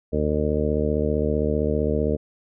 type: harmonic tone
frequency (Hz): 75.4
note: D2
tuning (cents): +46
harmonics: 1 / 2 / 3 / 4 / 5 / 6 / 7 / 8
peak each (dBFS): -26 / -29 / -27 / -30 / -31 / -25 / -32 / -30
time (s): 0.12-2.17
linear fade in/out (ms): 20
effects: none